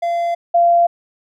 triangle / sine tone pair in turn, 686 / 688.7 Hz, F5 / F5, -31 / -24 cents, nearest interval unison, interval 7 cents, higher second, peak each -14 / -9 dBFS, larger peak second, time 0.02-0.35 / 0.54-0.87 s, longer neither, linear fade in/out 10 ms, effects none

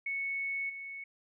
sine tone with level steps, 2211 Hz, C#7, 5 cents flat, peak -32 / -40 dBFS, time 0.06-1.04 s, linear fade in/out 5 ms, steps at 0.69 s, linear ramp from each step 10 ms, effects none

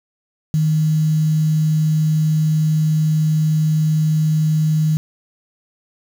sine tone with quantisation, 155.56 Hz, D#3, in tune, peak -13 dBFS, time 0.54-4.97 s, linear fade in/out 0 ms, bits 6, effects none

